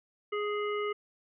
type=harmonic tone; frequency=416 Hz; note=G#4; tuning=3 cents sharp; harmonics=1 / 3 / 5 / 7; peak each=-31 / -36 / -40 / -45 dBFS; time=0.32-0.93 s; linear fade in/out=10 ms; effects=none